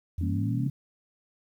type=exponential sweep; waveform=sine; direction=up; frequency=82.41 to 141.8 Hz; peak=-27 dBFS; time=0.18-0.7 s; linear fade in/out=5 ms
type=chord; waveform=sine; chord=E diminished seventh; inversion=none; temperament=equal with one note detuned; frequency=164.81 / 200 / 233.1 / 277.2 Hz; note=E3 / G3 / Bb3 / Db4; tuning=0 / +35 / 0 / 0 cents; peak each=-35 / -35 / -34 / -33 dBFS; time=0.21-0.68 s; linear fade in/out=5 ms
effects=10-bit